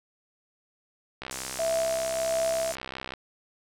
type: click train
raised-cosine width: 0.3 ms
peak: -19 dBFS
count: 126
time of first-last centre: 1.22-3.137 s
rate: 65.2 Hz
type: band-pass noise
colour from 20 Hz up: white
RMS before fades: -39 dBFS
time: 1.31-2.75 s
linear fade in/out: 0 ms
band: 4800 to 9200 Hz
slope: 24 dB/octave
type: tone with tremolo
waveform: sine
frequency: 659.3 Hz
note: E5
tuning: in tune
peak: -23 dBFS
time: 1.59-2.72 s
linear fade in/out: 5 ms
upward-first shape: triangle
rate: 1.5 Hz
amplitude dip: 45%
effects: none

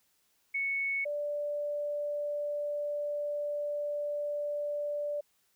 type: tone pair in turn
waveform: sine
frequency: 2212 / 585.9 Hz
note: C#7 / D5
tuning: -4 / -4 cents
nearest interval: octave + major seventh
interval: 2300 cents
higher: first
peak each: -29 / -31 dBFS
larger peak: first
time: 0.54-1.05 / 1.05-5.21 s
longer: second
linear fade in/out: 10 ms
effects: white hiss -72 dBFS RMS until 5.55 s

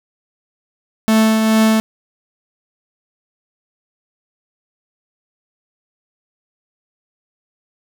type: tone with tremolo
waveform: 45% pulse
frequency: 220 Hz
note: A3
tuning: in tune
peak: -9 dBFS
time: 1.08-1.8 s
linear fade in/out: 0 ms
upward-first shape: triangle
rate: 2.3 Hz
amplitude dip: 40%
effects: none

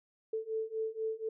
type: beating tone pair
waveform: sine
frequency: 439.7 / 443.8 Hz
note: A4 / A4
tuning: -1 / +15 cents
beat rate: 4.1 Hz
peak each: -37 / -36 dBFS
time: 0.33-1.29 s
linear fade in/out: 5 ms
effects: none

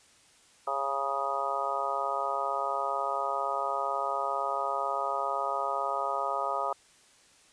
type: harmonic tone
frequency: 137.9 Hz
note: C#3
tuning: 9 cents flat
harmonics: 3 / 4 / 5 / 6 / 7 / 8 / 9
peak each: -41 / -36 / -35 / -37 / -35 / -43 / -32 dBFS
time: 0.67-6.73 s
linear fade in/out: 5 ms
effects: white hiss -60 dBFS RMS until 7.52 s + resampled to 22050 Hz

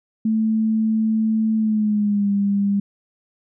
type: tone with pitch glide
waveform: sine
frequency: 220 to 200.6 Hz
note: A3 to G3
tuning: 0 to +40 cents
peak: -16 dBFS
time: 0.25-2.8 s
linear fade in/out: 5 ms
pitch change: -160 cents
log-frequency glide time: 1.56-2.3 s
effects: none

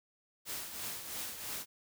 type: noise with tremolo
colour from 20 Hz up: white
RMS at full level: -39 dBFS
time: 0.45-1.66 s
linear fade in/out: 50 ms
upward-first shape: triangle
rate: 3 Hz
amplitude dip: 60%
effects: none

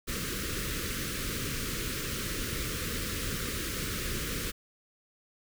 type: band-stop noise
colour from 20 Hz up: pink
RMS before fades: -34 dBFS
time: 0.07-4.52 s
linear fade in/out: 20 ms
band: 520 to 1200 Hz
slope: 48 dB/octave
effects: none

